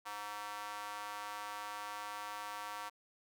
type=tone with high-pass filter; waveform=square; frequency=103.83 Hz; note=G#2; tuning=in tune; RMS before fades=-44 dBFS; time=0.05-2.9 s; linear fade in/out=20 ms; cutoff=1000 Hz; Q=2.6; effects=none